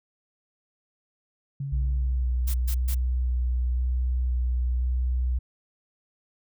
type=tone with exponential decay; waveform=sine; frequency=138.59 Hz; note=C#3; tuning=in tune; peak=-27 dBFS; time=1.6-2.8 s; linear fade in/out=5 ms; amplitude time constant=260 ms
type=tone with vibrato; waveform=sine; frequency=62.1 Hz; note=B1; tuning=10 cents sharp; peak=-22 dBFS; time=1.72-5.39 s; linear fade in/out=10 ms; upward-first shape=square; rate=0.97 Hz; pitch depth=12 cents each way
type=noise bursts; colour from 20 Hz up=blue; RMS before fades=-35 dBFS; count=3; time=2.47-2.949 s; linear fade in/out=10 ms; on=73 ms; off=130 ms
effects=none